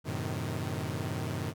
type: chord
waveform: sawtooth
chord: F# diminished seventh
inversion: none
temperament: equal with one note detuned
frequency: 92.5 / 110 / 128.71 / 155.56 Hz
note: F#2 / A2 / C3 / Eb3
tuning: 0 / 0 / -28 / 0 cents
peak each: -34 dBFS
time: 0.04-1.54 s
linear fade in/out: 50 ms
effects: none